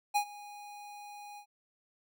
square tone with ADSR envelope, 823 Hz, G#5, 16 cents flat, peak -25 dBFS, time 0.14-1.46 s, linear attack 21 ms, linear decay 83 ms, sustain -21 dB, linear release 82 ms, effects none

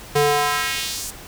square tone with high-pass filter sweep, 145.9 Hz, D3, 11 cents flat, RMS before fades -21 dBFS, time 0.15-1.11 s, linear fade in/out 10 ms, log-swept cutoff 300 to 8200 Hz, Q 1.3, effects pink hiss -39 dBFS RMS until 1.27 s

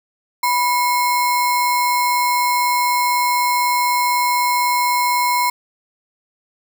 sine tone with sample-and-hold, 982 Hz, B5, 10 cents flat, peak -14 dBFS, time 0.43-5.5 s, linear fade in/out 5 ms, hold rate 3150 Hz, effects none

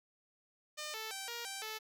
5% pulse tone with pitch steps, 605 / 439.8 / 777 / 471.7 / 781 / 436 Hz, D#5 / A4 / G5 / A#4 / G5 / A4, -49 / -1 / -16 / +20 / -7 / -16 cents, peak -29 dBFS, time 0.77-1.79 s, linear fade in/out 20 ms, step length 170 ms, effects none

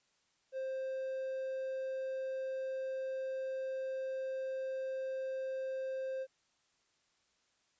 triangle tone, 527 Hz, C5, 12 cents sharp, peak -34 dBFS, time 0.52-6.27 s, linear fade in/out 50 ms, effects white hiss -75 dBFS RMS until 7.79 s + resampled to 16000 Hz

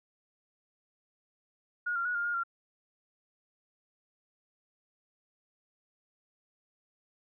sine tone with pitch steps, 1439 / 1383 / 1460 / 1404 / 1422 / 1379 Hz, F#6 / F6 / F#6 / F6 / F6 / F6, -49 / -17 / -24 / +9 / +31 / -22 cents, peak -29 dBFS, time 1.86-2.436 s, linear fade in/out 10 ms, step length 96 ms, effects none

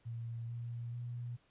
sine tone with pitch steps, 116.1 / 118.33 / 120.61 Hz, A#2 / A#2 / B2, -7 / +26 / -41 cents, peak -39 dBFS, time 0.05-1.37 s, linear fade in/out 20 ms, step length 440 ms, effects pink hiss -71 dBFS RMS until 1.5 s + resampled to 8000 Hz

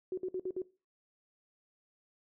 sine tone bursts, 370 Hz, F#4, in tune, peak -32 dBFS, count 5, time 0.12-0.619 s, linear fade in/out 2 ms, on 55 ms, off 56 ms, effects noise-tail reverb RT60 0.3 s tail -19 dB re dry

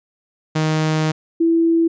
sawtooth / sine tone pair in turn, 156.4 / 331.4 Hz, D#3 / E4, +9 / +9 cents, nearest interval octave + minor second, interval 1300 cents, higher second, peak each -12 dBFS, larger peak neither, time 0.55-1.12 / 1.4-1.88 s, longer first, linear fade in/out 10 ms, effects resampled to 16000 Hz

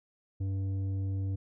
triangle tone with tanh clipping, 96.7 Hz, G2, 23 cents flat, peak -31 dBFS, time 0.4-1.36 s, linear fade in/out 10 ms, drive 12 dB, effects none

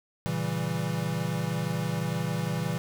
square chord, A# diminished seventh, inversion none, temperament equal, 116.54 / 138.59 / 164.81 / 196 Hz, A#2 / C#3 / E3 / G3, 0 / 0 / 0 / 0 cents, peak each -35 / -35 / -31 / -37 dBFS, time 0.26-2.78 s, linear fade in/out 0 ms, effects none

